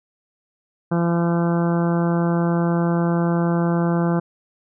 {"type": "harmonic tone", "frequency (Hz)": 170.4, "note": "F3", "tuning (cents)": -42, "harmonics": [1, 2, 3, 4, 5, 6, 7, 8, 9], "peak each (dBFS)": [-18, -24, -28, -30, -32, -34, -35, -36, -37], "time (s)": [0.91, 4.2], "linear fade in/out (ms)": 10, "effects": []}